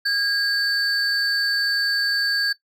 triangle tone pair together, 1630 / 4531 Hz, G#6 / C#8, -33 / +37 cents, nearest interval octave + tritone, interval 1770 cents, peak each -19 / -21 dBFS, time 0.05-2.53 s, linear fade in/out 10 ms, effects noise-tail reverb RT60 0.1 s tail -17 dB re dry + tanh soft clip ceiling -12 dBFS

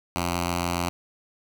5% pulse tone with notch filter, 87.1 Hz, F2, 4 cents flat, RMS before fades -27 dBFS, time 0.16-0.89 s, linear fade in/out 0 ms, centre 460 Hz, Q 1.3, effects none

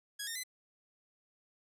10% pulse tone with pitch steps, 1661.2 / 1832.6 / 2022 Hz, G#6 / A#6 / B6, 0 / -30 / +40 cents, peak -29 dBFS, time 0.19-0.436 s, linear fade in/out 10 ms, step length 82 ms, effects none

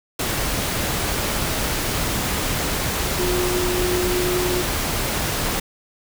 sine tone in noise, 360 Hz, F#4, 47 cents flat, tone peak -21 dBFS, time 3.19-4.62 s, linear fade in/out 5 ms, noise pink, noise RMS -23 dBFS, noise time 0.19-5.6 s, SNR -1 dB, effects none

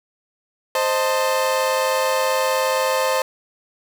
30% pulse chord, A diminished, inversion first, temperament equal with one note detuned, 523.3 / 622.3 / 891.3 Hz, C5 / Eb5 / A5, 0 / 0 / +22 cents, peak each -17 / -22 / -22 dBFS, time 0.75-3.22 s, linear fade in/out 2 ms, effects none

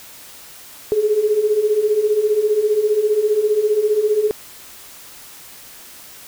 sine beating tone pair, 411.8 / 426.8 Hz, G#4 / G#4, -15 / +47 cents, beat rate 15 Hz, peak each -20 / -15 dBFS, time 0.92-4.31 s, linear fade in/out 0 ms, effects white hiss -40 dBFS RMS until 6.27 s

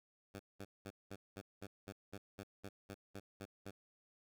10% pulse tone bursts, 99.6 Hz, G2, 28 cents sharp, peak -38 dBFS, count 14, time 0.34-3.71 s, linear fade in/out 10 ms, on 55 ms, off 200 ms, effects none

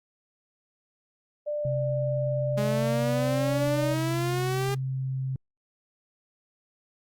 sine tone with pitch glide, 593 to 581.5 Hz, D5 to D5, +17 to -17 cents, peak -27 dBFS, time 1.46-3.95 s, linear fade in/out 20 ms, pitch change -34 cents, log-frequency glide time 2.53-3.6 s
sine tone, 132 Hz, C3, 16 cents sharp, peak -27 dBFS, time 1.65-5.36 s, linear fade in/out 2 ms
sawtooth exponential sweep, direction up, 206.5 to 404.4 Hz, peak -24 dBFS, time 2.57-4.75 s, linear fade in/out 10 ms
effects Opus 48 kbps

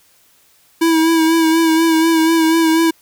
square tone with vibrato, 325.2 Hz, E4, 23 cents flat, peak -11 dBFS, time 0.81-2.91 s, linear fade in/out 10 ms, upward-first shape sine, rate 4.1 Hz, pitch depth 33 cents each way, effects white hiss -53 dBFS RMS until 3.01 s

